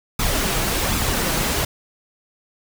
pink noise with flanger, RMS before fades -21 dBFS, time 0.19-1.65 s, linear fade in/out 5 ms, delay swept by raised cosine 0.79 to 6.19 ms, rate 1.3 Hz, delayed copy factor +0.5, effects none

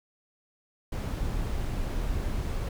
brown noise, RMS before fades -30 dBFS, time 0.92-2.69 s, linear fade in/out 5 ms, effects none

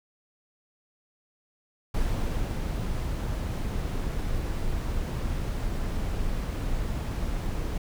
brown noise with ADSR envelope, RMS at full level -26 dBFS, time 1.94-7.78 s, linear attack 5 ms, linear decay 590 ms, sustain -3 dB, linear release 5 ms, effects none

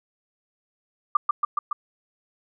sine tone with echo, 1187 Hz, D6, 18 cents sharp, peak -14 dBFS, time 1.15-1.17 s, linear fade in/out 5 ms, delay 140 ms, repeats 4, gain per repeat -2 dB, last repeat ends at 1.73 s, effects none

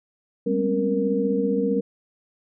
sine tone cluster, 196.5 / 211.6 / 250.8 / 272.1 / 467.9 Hz, G3 / G#3 / B3 / C#4 / A#4, +4 / +33 / +27 / -32 / +6 cents, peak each -25 / -32 / -31 / -26 / -23 dBFS, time 0.46-1.81 s, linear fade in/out 10 ms, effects none

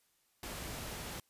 pink noise, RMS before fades -43 dBFS, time 0.43-1.2 s, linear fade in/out 2 ms, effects white hiss -74 dBFS RMS until 1.29 s + resampled to 32000 Hz

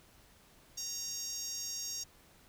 10% pulse tone with high-pass filter, 932.3 Hz, A#5, in tune, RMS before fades -40 dBFS, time 0.77-2.04 s, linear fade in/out 10 ms, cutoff 6100 Hz, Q 5, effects pink hiss -62 dBFS RMS until 2.48 s

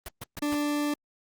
pink noise bursts, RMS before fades -37 dBFS, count 4, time 0.06-0.546 s, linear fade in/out 2 ms, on 24 ms, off 130 ms
40% pulse tone, 293.7 Hz, D4, in tune, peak -25 dBFS, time 0.42-0.94 s, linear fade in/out 5 ms
effects Opus 32 kbps

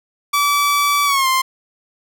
sawtooth tone with pitch glide, 1152 to 1050.3 Hz, D6 to C6, -34 to +6 cents, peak -10 dBFS, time 0.33-1.42 s, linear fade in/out 10 ms, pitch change -160 cents, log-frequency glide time 1.05-1.27 s, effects none

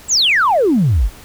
sine exponential sweep, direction down, 7940 to 40.96 Hz, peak -9 dBFS, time 0.08-1.1 s, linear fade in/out 50 ms, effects tanh soft clip ceiling -6 dBFS + pink hiss -40 dBFS RMS until 1.24 s

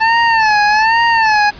25% pulse tone with vibrato, 880 Hz, A5, in tune, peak -5 dBFS, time 0-1.51 s, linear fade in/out 20 ms, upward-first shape sine, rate 1.2 Hz, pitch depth 100 cents each way, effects pink hiss -36 dBFS RMS until 1.59 s + resampled to 11025 Hz

